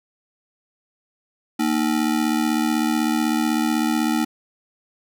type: ring-modulated tone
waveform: square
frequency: 270 Hz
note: C#4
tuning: 45 cents flat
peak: -16 dBFS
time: 1.59-4.25 s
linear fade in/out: 10 ms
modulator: 38 Hz
effects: none